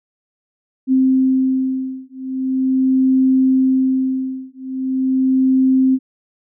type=beating tone pair; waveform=sine; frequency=261.6 / 262.01 Hz; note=C4 / C4; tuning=0 / +3 cents; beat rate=0.41 Hz; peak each=-16 dBFS; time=0.87-5.99 s; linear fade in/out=50 ms; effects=none